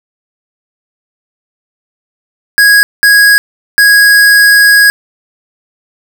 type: tone bursts at uneven times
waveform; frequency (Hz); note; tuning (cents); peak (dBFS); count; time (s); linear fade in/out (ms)
square; 1654; G#6; -8; -3; 3; 2.58-2.83 / 3.03-3.38 / 3.78-4.9; 0
effects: none